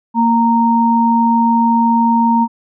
sine tone pair together, 231.4 / 926.9 Hz, A#3 / A#5, -13 / -10 cents, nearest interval 2 octaves, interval 2403 cents, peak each -12 dBFS, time 0.14-2.48 s, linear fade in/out 50 ms, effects none

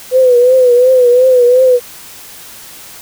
sine tone with vibrato, 501 Hz, B4, 25 cents sharp, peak -4 dBFS, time 0.11-1.8 s, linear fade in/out 50 ms, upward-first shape triangle, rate 2.8 Hz, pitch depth 79 cents each way, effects white hiss -33 dBFS RMS until 3.01 s

